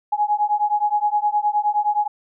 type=beating tone pair; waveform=sine; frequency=830.6 / 840.2 Hz; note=G#5 / G#5; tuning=0 / +20 cents; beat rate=9.6 Hz; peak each=-20 dBFS; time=0.12-2.08 s; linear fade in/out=10 ms; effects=none